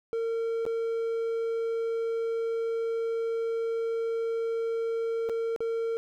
triangle tone with dropouts, 456.8 Hz, A#4, 35 cents flat, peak -25 dBFS, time 0.13-5.97 s, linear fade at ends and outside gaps 0 ms, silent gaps 0.653-0.664 / 5.29-5.296 / 5.562-5.605 s, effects none

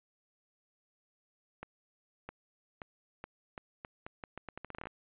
accelerating click train, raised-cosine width 0.5 ms, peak -27 dBFS, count 19, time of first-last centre 1.63-4.871 s, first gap 660 ms, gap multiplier 0.8, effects resampled to 8000 Hz

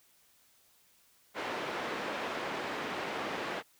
pink band-pass noise, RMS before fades -37 dBFS, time 1.34-3.63 s, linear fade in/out 50 ms, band 330 to 2500 Hz, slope 12 dB/octave, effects white hiss -66 dBFS RMS until 3.79 s

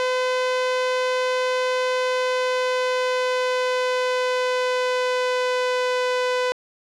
sawtooth tone with pitch glide, 508 to 501.6 Hz, B4 to B4, +49 to +27 cents, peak -16 dBFS, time 0-6.52 s, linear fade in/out 0 ms, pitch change -22 cents, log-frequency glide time 1.9-6.06 s, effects low-pass 5000 Hz 12 dB/octave

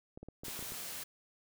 clicks, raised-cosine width 2 ms, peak -33 dBFS, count 8, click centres 0.175 / 0.23 / 0.286 / 0.435 / 0.483 / 0.592 / 0.626 / 0.721 s
white noise, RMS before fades -43 dBFS, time 0.44-1.04 s, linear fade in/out 10 ms
effects none

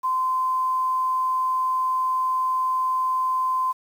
sine tone with quantisation, 1032 Hz, C6, 24 cents flat, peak -20 dBFS, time 0.03-3.73 s, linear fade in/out 20 ms, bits 8, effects none

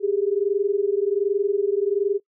sine tone pair together, 392.1 / 413.4 Hz, G4 / G#4, 0 / -8 cents, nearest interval minor second, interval 92 cents, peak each -22 dBFS, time 0-2.2 s, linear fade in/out 50 ms, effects noise-tail reverb RT60 0.1 s tail -22 dB re dry

